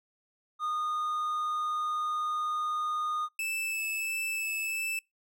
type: tone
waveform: triangle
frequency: 1228 Hz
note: D#6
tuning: 23 cents flat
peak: -27 dBFS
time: 0.59-3.29 s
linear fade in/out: 50 ms
type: tone with vibrato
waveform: 45% pulse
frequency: 2628 Hz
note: E7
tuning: 6 cents flat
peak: -30 dBFS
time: 3.39-4.99 s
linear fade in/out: 2 ms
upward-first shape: sine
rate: 1.5 Hz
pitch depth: 8 cents each way
effects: noise-tail reverb RT60 0.2 s tail -26 dB re dry